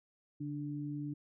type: tone pair together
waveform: sine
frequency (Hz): 144.16 / 293.7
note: D3 / D4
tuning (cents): -32 / 0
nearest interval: octave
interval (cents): 1232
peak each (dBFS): -40 / -39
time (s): 0.4-1.14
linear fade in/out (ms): 10
effects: none